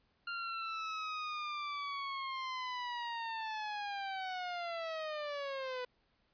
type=linear sweep; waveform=sawtooth; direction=down; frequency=1396.9 to 493.9 Hz; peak=-34 dBFS; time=0.27-5.85 s; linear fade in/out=5 ms; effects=pink hiss -75 dBFS RMS until 6.33 s + resampled to 11025 Hz